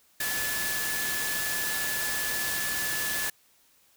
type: tone in noise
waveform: sine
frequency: 1726 Hz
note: A6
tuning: 34 cents flat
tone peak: -32 dBFS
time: 0.2-3.3 s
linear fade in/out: 5 ms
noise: white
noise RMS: -31 dBFS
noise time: 0.2-3.3 s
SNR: -4 dB
effects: white hiss -63 dBFS RMS until 3.96 s